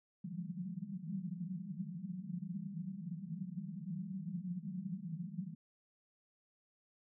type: band-pass noise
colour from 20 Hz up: white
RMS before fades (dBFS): -43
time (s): 0.24-5.55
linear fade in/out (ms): 10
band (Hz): 160 to 200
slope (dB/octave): 96
effects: none